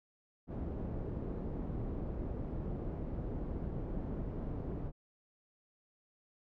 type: low-pass noise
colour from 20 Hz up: pink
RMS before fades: -39 dBFS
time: 0.47-4.92 s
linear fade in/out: 50 ms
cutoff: 430 Hz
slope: 12 dB/octave
effects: none